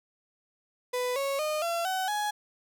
35% pulse tone with pitch steps, 497.3 / 551.8 / 612.2 / 679.3 / 753.8 / 836.4 Hz, B4 / C#5 / D#5 / F5 / F#5 / G#5, +12 / -8 / -28 / -48 / +32 / +12 cents, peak -26 dBFS, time 0.93-2.31 s, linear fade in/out 10 ms, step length 230 ms, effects none

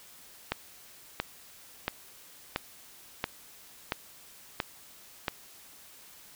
click train, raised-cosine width 0.3 ms, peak -12 dBFS, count 8, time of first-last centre 0.52-5.282 s, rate 1.47 Hz, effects white hiss -53 dBFS RMS until 6.35 s

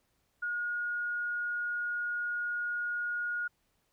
sine tone, 1438 Hz, F#6, 50 cents flat, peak -31 dBFS, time 0.42-3.48 s, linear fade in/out 10 ms, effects pink hiss -75 dBFS RMS until 3.92 s

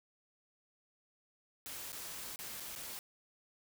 white noise with dropouts, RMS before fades -45 dBFS, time 1.66-2.99 s, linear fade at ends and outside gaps 0 ms, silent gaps 1.92-1.929 / 2.359-2.39 / 2.599-2.604 / 2.752-2.76 s, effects none

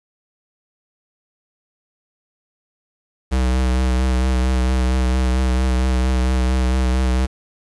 square tone with vibrato, 63.6 Hz, C2, 48 cents flat, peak -16 dBFS, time 3.31-7.27 s, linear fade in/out 20 ms, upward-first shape triangle, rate 4.4 Hz, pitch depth 33 cents each way, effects resampled to 22050 Hz + 7-bit

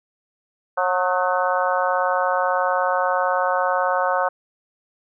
harmonic tone with a mistuned harmonic, 181.8 Hz, F#3, 30 cents flat, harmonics 3 / 4 / 5 / 6 / 7 / 8, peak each -23 / -24 / -25 / -26 / -26 / -27 dBFS, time 0.77-4.29 s, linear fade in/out 10 ms, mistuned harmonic 8, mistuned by +55 cents, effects none

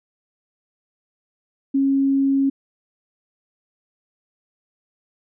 sine tone, 273.3 Hz, C#4, 24 cents flat, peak -15 dBFS, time 1.74-2.5 s, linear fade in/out 10 ms, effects none

